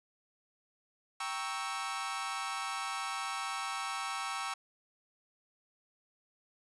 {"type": "chord", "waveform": "sawtooth", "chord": "G diminished seventh", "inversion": "none", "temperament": "equal with one note detuned", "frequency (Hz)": [784, 932.3, 1108.7, 1313.2], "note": ["G5", "Bb5", "Db6", "Fb6"], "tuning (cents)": [0, 0, 0, -7], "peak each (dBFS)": [-38, -40, -36, -36], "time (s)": [1.2, 4.54], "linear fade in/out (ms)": 5, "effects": ["resampled to 24000 Hz"]}